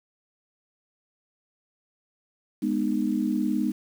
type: chord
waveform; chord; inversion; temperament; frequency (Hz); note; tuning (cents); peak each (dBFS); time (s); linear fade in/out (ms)
sine; G# minor; none; equal with one note detuned; 207.7 / 246.9 / 306.1; G#3 / B3 / D#4; 0 / 0 / -28; -27; 2.62-3.72; 10
effects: 8-bit